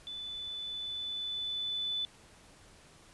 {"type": "tone with level ramp", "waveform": "sine", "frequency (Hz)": 3494, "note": "A7", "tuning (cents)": -13, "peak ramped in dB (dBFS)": [-39, -31], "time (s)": [0.07, 2.05], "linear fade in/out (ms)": 0, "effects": ["pink hiss -58 dBFS RMS until 3.13 s", "resampled to 24000 Hz"]}